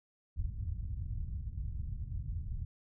white low-pass noise, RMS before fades -38 dBFS, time 0.36-2.65 s, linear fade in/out 10 ms, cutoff 100 Hz, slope 24 dB/octave, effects none

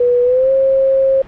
sine tone with pitch glide, 488.6 to 535.9 Hz, B4 to C5, -19 to +41 cents, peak -9 dBFS, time 0-1.22 s, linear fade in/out 5 ms, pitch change +160 cents, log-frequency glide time 0.23-0.51 s, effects pink hiss -39 dBFS RMS until 1.27 s + low-pass 2000 Hz 12 dB/octave

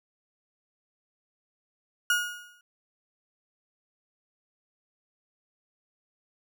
35% pulse tone with exponential decay, 1440 Hz, F#6, 47 cents flat, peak -18 dBFS, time 2.1-2.61 s, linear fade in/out 2 ms, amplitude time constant 110 ms, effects none

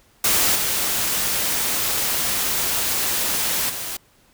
white noise with level steps, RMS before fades -18 / -22 / -29 dBFS, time 0.24-3.97 s, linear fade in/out 5 ms, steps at 0.55 / 3.69 s, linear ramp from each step 10 ms, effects pink hiss -57 dBFS RMS until 4.33 s

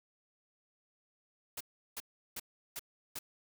white noise bursts, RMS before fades -41 dBFS, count 5, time 1.57-3.19 s, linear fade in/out 5 ms, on 36 ms, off 360 ms, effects none

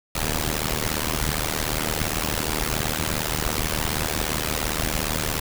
pink noise with amplitude modulation, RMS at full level -21 dBFS, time 0.15-5.4 s, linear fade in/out 5 ms, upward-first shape sine, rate 77.3 Hz, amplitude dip 100%, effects none

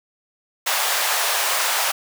pink high-pass noise, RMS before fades -21 dBFS, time 0.66-1.92 s, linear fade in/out 10 ms, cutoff 680 Hz, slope 24 dB/octave, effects none

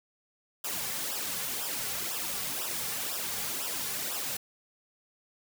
white noise with flanger, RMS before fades -34 dBFS, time 0.64-4.37 s, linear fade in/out 5 ms, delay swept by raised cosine 0.46 to 3.26 ms, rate 2 Hz, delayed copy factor -0.75, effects none

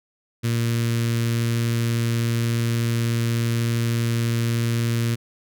sawtooth tone with notch filter, 116.54 Hz, A#2, in tune, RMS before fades -22 dBFS, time 0.43-5.16 s, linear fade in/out 20 ms, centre 770 Hz, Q 0.53, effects none

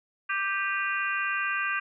harmonic tone with a mistuned harmonic, 392.8 Hz, G4, 4 cents sharp, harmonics 3 / 4 / 5 / 6 / 7, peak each -32 / -29 / -36 / -35 / -35 dBFS, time 0.29-1.8 s, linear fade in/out 10 ms, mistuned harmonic 6, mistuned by +60 cents, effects none

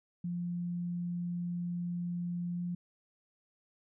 sine tone with pitch glide, 174.6 to 175.71 Hz, F3 to F3, 0 to +11 cents, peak -33 dBFS, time 0.24-2.75 s, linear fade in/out 5 ms, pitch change +11 cents, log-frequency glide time 2.55-2.61 s, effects none

